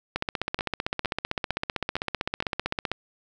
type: two click trains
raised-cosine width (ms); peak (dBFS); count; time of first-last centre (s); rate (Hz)
0.3; -13 / -10; 5 / 44; 0.59-2.425 / 0.16-2.916; 2.18 / 15.6
effects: none